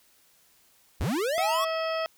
square linear sweep, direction up, 40.37 to 1155 Hz, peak -26 dBFS, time 1-1.65 s, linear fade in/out 10 ms
harmonic tone, 646 Hz, E5, 35 cents flat, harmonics 1 / 2 / 3 / 4 / 5 / 7 / 8, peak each -28 / -33 / -39 / -39 / -41 / -47 / -42 dBFS, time 1.38-2.06 s, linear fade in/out 0 ms
effects white hiss -62 dBFS RMS until 2.17 s

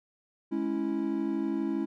triangle chord, C# minor, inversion second, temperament equal with one note detuned, 210.4 / 277.2 / 329.6 Hz, G#3 / C#4 / E4, +23 / 0 / 0 cents, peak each -32 / -30 / -29 dBFS, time 0.51-1.86 s, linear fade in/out 20 ms, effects none

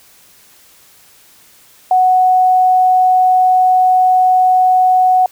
sine tone, 740 Hz, F#5, in tune, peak -7 dBFS, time 1.91-5.26 s, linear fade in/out 2 ms, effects white hiss -46 dBFS RMS until 5.31 s

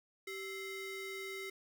square ring-modulated tone, 853 Hz, G#5, 46 cents sharp, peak -39 dBFS, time 0.27-1.5 s, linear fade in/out 5 ms, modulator 1240 Hz, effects none

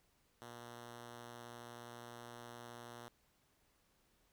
5% pulse tone, 119.2 Hz, A#2, 39 cents sharp, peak -39 dBFS, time 0.42-3.08 s, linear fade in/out 0 ms, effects pink hiss -75 dBFS RMS until 4.32 s

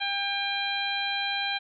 harmonic tone, 799 Hz, G5, 33 cents sharp, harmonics 1 / 2 / 3 / 4 / 5, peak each -33 / -33 / -33 / -33 / -33 dBFS, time 0-1.59 s, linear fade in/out 20 ms, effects none

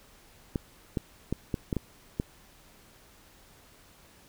clicks, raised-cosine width 3 ms, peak -15 dBFS, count 7, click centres 0.558 / 0.972 / 1.326 / 1.542 / 1.728 / 1.767 / 2.199 s, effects pink hiss -57 dBFS RMS until 4.28 s

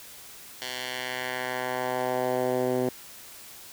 10% pulse tone with band-pass filter sweep, 126.7 Hz, B2, 45 cents sharp, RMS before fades -29 dBFS, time 0.62-2.89 s, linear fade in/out 0 ms, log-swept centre 3900 to 340 Hz, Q 1.1, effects white hiss -46 dBFS RMS until 3.72 s

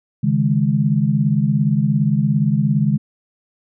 sine chord, C# suspended second, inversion none, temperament just, 138.59 / 155.92 / 207.9 Hz, C#3 / D#3 / G#3, 0 / +4 / +2 cents, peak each -18 dBFS, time 0.23-2.98 s, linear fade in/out 10 ms, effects none

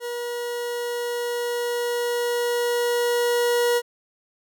40% pulse tone with level ramp, 480 Hz, B4, 49 cents flat, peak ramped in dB -27 to -17 dBFS, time 0-3.82 s, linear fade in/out 50 ms, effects none

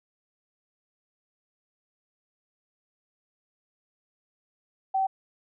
sine tone, 769 Hz, G5, 33 cents flat, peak -22 dBFS, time 4.94-5.07 s, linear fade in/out 10 ms, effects none

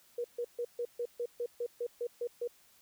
sine tone bursts, 479.1 Hz, A#4, 47 cents sharp, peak -32 dBFS, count 12, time 0.18-2.476 s, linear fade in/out 5 ms, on 63 ms, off 140 ms, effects white hiss -64 dBFS RMS until 2.81 s

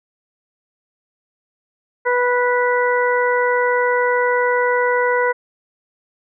harmonic tone, 491.6 Hz, B4, 8 cents flat, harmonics 1 / 2 / 3 / 4, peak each -17 / -20 / -22 / -23 dBFS, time 2.05-5.33 s, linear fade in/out 20 ms, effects none

